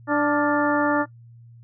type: harmonic tone with a mistuned harmonic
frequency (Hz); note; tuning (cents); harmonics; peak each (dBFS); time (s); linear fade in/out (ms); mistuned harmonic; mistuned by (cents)
293.7; D4; 0; 1 / 2 / 3 / 4 / 5 / 6; -21 / -24 / -26 / -27 / -28 / -29; 0.07-1.06; 50; 5; -69
effects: noise-tail reverb RT60 0.1 s tail -18 dB re dry + added 117 Hz sine -44 dBFS peak until 1.63 s